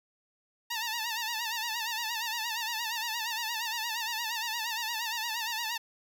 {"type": "tone with vibrato", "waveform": "10% pulse", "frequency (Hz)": 911, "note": "A#5", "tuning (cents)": -40, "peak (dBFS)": -23, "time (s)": [0.7, 5.78], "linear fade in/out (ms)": 10, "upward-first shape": "sine", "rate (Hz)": 8.6, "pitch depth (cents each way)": 90, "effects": []}